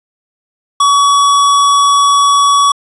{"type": "tone", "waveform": "square", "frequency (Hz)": 1132, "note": "C#6", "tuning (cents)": 36, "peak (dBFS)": -7, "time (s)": [0.8, 2.72], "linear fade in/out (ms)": 5, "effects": ["resampled to 24000 Hz", "7-bit"]}